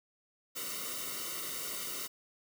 white noise with comb filter, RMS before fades -39 dBFS, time 0.55-2.08 s, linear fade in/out 20 ms, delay 1.2 ms, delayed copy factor -1, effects none

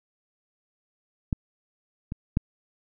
clicks, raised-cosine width 5 ms, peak -12 / -19 / -9 dBFS, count 3, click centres 1.328 / 2.121 / 2.371 s, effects none

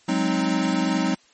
square chord, Ab dominant seventh, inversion third, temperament equal, 185 / 207.7 / 261.6 / 311.1 Hz, Gb3 / Ab3 / C4 / Eb4, 0 / 0 / 0 / 0 cents, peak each -26 / -28 / -26 / -26 dBFS, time 0.08-1.15 s, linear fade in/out 10 ms, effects white hiss -57 dBFS RMS until 1.33 s + MP3 32 kbps

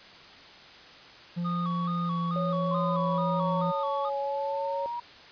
triangle tone with pitch glide, 173.4 to 170.82 Hz, F3 to F3, -12 to -38 cents, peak -26 dBFS, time 1.36-3.72 s, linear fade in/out 20 ms, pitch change -26 cents, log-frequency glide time 1.8-2.19 s
triangle tone with vibrato, 1175 Hz, D6, 1 cent sharp, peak -30 dBFS, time 1.44-4.1 s, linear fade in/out 20 ms, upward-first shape square, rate 2.3 Hz, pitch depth 80 cents each way
sine tone, 556 Hz, C#5, 5 cents sharp, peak -30 dBFS, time 2.36-4.86 s, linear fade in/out 0 ms
sine exponential two-way sweep, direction down then up, 1046.5 to 836 to 960 Hz, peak -31 dBFS, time 2.71-5 s, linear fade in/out 5 ms, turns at 4.18 s
effects white hiss -49 dBFS RMS until 5.31 s + resampled to 11025 Hz

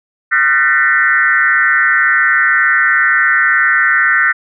sine tone with frequency modulation, 1661.2 Hz, G#6, in tune, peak -8 dBFS, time 0.31-4.33 s, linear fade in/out 20 ms, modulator 142 Hz, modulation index 2.2, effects none

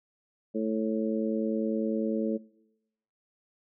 harmonic tone, 110 Hz, A2, in tune, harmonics 2 / 3 / 4 / 5, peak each -30 / -33 / -33 / -35 dBFS, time 0.54-2.38 s, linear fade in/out 20 ms, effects noise-tail reverb RT60 0.9 s tail -23 dB re dry

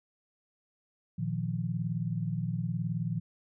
sine chord, Bb suspended fourth, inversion none, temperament equal, 116.54 / 155.56 / 174.61 Hz, Bb2 / Eb3 / F3, 0 / 0 / 0 cents, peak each -34 dBFS, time 1.18-3.2 s, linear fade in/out 10 ms, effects none

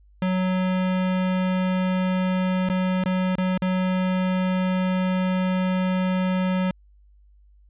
square tone with dropouts, 185 Hz, F#3, in tune, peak -21 dBFS, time 0.22-6.71 s, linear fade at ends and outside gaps 2 ms, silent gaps 2.689-2.698 / 3.039-3.058 / 3.355-3.382 / 3.577-3.62 s, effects added 50 Hz sine -51 dBFS peak until 7.69 s + resampled to 8000 Hz

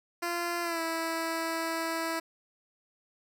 10% pulse tone with pitch glide, 345 to 327.9 Hz, F4 to E4, -21 to -9 cents, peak -22 dBFS, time 0.22-2.2 s, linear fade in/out 10 ms, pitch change -88 cents, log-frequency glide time 0.62-0.81 s, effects none

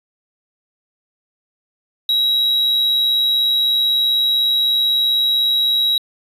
triangle tone, 3859 Hz, B7, 41 cents flat, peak -12 dBFS, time 2.09-5.98 s, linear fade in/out 2 ms, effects resampled to 32000 Hz + 9-bit

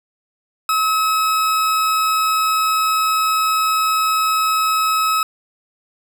40% pulse tone, 1285 Hz, E6, 45 cents flat, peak -14 dBFS, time 0.69-5.23 s, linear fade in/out 2 ms, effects none

